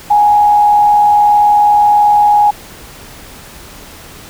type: tone with frequency modulation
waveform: sine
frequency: 830.6 Hz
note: G#5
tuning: in tune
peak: -5 dBFS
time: 0.1-2.51 s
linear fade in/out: 10 ms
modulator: 78.2 Hz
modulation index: 0.3
effects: pink hiss -34 dBFS RMS until 4.29 s